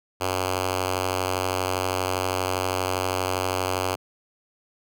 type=tone with notch filter; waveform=5% pulse; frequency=92.5 Hz; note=F#2; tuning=in tune; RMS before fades=-26 dBFS; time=0.2-3.96 s; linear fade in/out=20 ms; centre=190 Hz; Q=0.86; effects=none